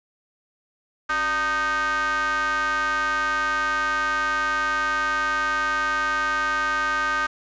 square ring-modulated tone, 160 Hz, D#3, 49 cents sharp, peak -19 dBFS, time 1.09-7.27 s, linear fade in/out 10 ms, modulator 1390 Hz, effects resampled to 16000 Hz + 9-bit

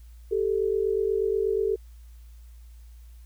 sine tone pair together, 391.7 / 440 Hz, G4 / A4, -1 / 0 cents, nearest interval major second, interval 201 cents, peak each -25 dBFS, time 0.31-1.76 s, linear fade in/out 10 ms, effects added 58 Hz sine -44 dBFS peak until 3.25 s + white hiss -64 dBFS RMS until 3.25 s

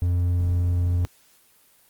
triangle tone, 88.1 Hz, F2, 16 cents sharp, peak -17 dBFS, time 0.02-1.05 s, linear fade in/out 0 ms, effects white hiss -58 dBFS RMS until 1.89 s + Opus 24 kbps

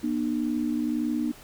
sine tone pair together, 240.5 / 302.2 Hz, B3 / D4, -46 / +50 cents, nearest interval major third, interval 396 cents, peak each -27 dBFS, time 0.03-1.32 s, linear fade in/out 10 ms, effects pink hiss -49 dBFS RMS until 1.43 s

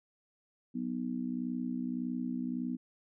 harmonic tone, 61.74 Hz, B1, in tune, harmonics 3 / 4 / 5, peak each -40 / -34 / -42 dBFS, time 0.74-2.77 s, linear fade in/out 20 ms, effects none

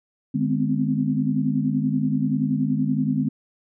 sine tone cluster, 151.8 / 208.5 / 250.4 / 260.9 Hz, D#3 / G#3 / B3 / C4, -42 / +7 / +24 / -5 cents, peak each -25 dBFS, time 0.34-3.29 s, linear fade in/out 10 ms, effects none

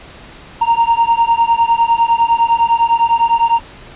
triangle beating tone pair, 922 / 931.9 Hz, A#5 / A#5, -19 / -1 cents, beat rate 9.9 Hz, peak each -11 dBFS, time 0.61-3.6 s, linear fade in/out 10 ms, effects pink hiss -37 dBFS RMS until 3.95 s + resampled to 8000 Hz

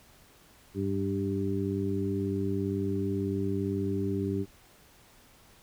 harmonic tone with a mistuned harmonic, 98 Hz, G2, in tune, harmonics 1 / 2 / 3 / 4, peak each -33 / -33 / -33 / -33 dBFS, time 0.74-4.46 s, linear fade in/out 50 ms, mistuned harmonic 1, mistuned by +19 cents, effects pink hiss -58 dBFS RMS until 5.62 s

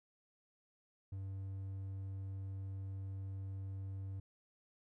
triangle tone, 96.7 Hz, G2, 23 cents flat, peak -39 dBFS, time 1.12-4.2 s, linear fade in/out 5 ms, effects none

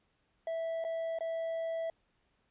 triangle tone with dropouts, 657 Hz, E5, 6 cents flat, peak -31 dBFS, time 0.47-1.9 s, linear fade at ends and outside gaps 2 ms, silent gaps 0.841-0.848 / 1.187-1.207 s, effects pink hiss -75 dBFS RMS until 2.5 s + resampled to 8000 Hz

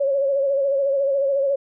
sine tone with vibrato, 552 Hz, C#5, 7 cents flat, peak -17 dBFS, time 0-1.56 s, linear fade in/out 10 ms, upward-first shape sine, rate 14 Hz, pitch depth 49 cents each way, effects none

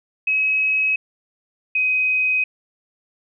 sine tone pair in turn, 2555 / 2518 Hz, D#7 / D#7, +45 / +20 cents, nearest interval unison, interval 25 cents, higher first, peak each -16 dBFS, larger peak neither, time 0.27-0.96 / 1.75-2.44 s, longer neither, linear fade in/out 5 ms, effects none

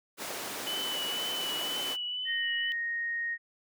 pink high-pass noise, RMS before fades -38 dBFS, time 0.17-1.97 s, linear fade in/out 50 ms, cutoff 330 Hz, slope 12 dB/octave
sine tone with vibrato, 2987 Hz, F#7, 16 cents sharp, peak -32 dBFS, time 0.67-2.72 s, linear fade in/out 0 ms, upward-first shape triangle, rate 2 Hz, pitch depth 33 cents each way
sine tone, 1864.7 Hz, A#6, in tune, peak -30 dBFS, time 2.25-3.38 s, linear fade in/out 50 ms
effects none

